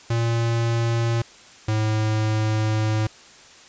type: tone pair in turn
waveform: square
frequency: 116.2 / 108.43 Hz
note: A#2 / A2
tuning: -5 / -25 cents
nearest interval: minor second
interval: 120 cents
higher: first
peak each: -20 dBFS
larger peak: neither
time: 0.1-1.22 / 1.68-3.07 s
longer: second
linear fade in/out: 5 ms
effects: white hiss -47 dBFS RMS until 3.68 s + resampled to 16000 Hz